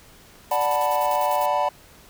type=click; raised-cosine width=0.5 ms; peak=-33 dBFS; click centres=0.356 s
type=chord; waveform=triangle; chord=B minor seventh; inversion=first; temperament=equal; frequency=587.3 / 740 / 880 / 987.8 Hz; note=D5 / F#5 / A5 / B5; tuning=0 / 0 / 0 / 0 cents; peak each=-23 dBFS; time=0.51-1.69 s; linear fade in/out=5 ms
type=noise with tremolo; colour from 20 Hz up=blue; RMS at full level=-35 dBFS; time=0.51-1.46 s; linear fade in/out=2 ms; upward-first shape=square; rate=10 Hz; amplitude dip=65%
effects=pink hiss -50 dBFS RMS until 2.09 s